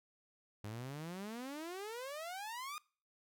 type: exponential sweep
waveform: sawtooth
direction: up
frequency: 100.8 to 1244.5 Hz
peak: -39 dBFS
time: 0.64-2.78 s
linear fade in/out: 0 ms
effects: noise-tail reverb RT60 0.4 s tail -23 dB re dry